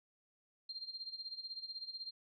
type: tone with tremolo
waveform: sine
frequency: 4186 Hz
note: C8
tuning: in tune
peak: -40 dBFS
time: 0.69-2.11 s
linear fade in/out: 5 ms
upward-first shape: sine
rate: 16 Hz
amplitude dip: 80%
effects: none